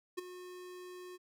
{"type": "tone with ADSR envelope", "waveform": "square", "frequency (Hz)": 362, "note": "F#4", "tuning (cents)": -38, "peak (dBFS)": -34, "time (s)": [0.17, 1.18], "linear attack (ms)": 16, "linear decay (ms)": 14, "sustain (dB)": -13, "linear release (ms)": 31, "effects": []}